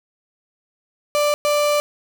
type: tone bursts at uneven times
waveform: 35% pulse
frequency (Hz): 589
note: D5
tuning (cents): +5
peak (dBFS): -14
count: 2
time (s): 1.15-1.34 / 1.45-1.8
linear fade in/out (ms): 0
effects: none